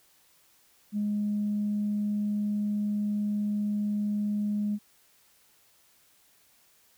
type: tone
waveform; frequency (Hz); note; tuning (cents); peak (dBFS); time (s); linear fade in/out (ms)
sine; 207.7; G#3; 0; -25; 0.92-4.79; 50
effects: tanh soft clip ceiling -21 dBFS + white hiss -63 dBFS RMS until 6.97 s